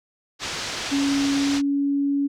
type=low-pass noise; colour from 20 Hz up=white; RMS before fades=-30 dBFS; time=0.39-1.62 s; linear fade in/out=50 ms; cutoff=6000 Hz; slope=24 dB/octave
type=tone with pitch glide; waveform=sine; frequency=279.5 to 281.4 Hz; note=C#4 to C#4; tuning=+14 to +26 cents; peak=-19 dBFS; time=0.91-2.28 s; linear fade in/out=20 ms; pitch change=+12 cents; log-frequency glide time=1.41-1.53 s
effects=none